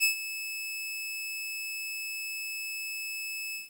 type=tone with ADSR envelope; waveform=sawtooth; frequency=2606 Hz; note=E7; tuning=20 cents flat; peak=-17 dBFS; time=0-3.7 s; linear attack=36 ms; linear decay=110 ms; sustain=-14 dB; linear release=150 ms; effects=9-bit